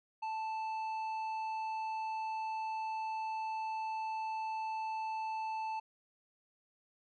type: tone with tanh clipping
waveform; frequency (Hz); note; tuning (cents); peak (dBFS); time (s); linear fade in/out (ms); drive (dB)
triangle; 880; A5; 0; -37; 0.22-5.8; 10; 12
effects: none